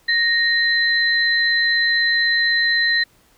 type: tone pair together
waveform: sine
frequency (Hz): 1860 / 4054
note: A#6 / B7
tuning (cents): -4 / +45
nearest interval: octave + minor second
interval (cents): 1349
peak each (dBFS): -16 / -20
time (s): 0.08-3.04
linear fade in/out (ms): 10
effects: pink hiss -56 dBFS RMS until 3.37 s